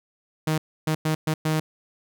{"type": "tone bursts at uneven times", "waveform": "sawtooth", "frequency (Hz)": 156.4, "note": "D#3", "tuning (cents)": 9, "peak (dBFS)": -17, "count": 5, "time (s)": [[0.47, 0.58], [0.87, 0.95], [1.05, 1.15], [1.27, 1.34], [1.45, 1.6]], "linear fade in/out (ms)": 5, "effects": []}